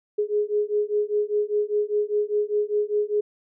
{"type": "beating tone pair", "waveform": "sine", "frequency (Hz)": [415.3, 420.3], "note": ["G#4", "G#4"], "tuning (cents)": [0, 21], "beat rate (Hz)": 5, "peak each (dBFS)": -24, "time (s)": [0.18, 3.21], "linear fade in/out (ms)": 10, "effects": []}